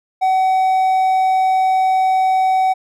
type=tone; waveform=triangle; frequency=755 Hz; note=F#5; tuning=35 cents sharp; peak=-10 dBFS; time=0.21-2.74 s; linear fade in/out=20 ms; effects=none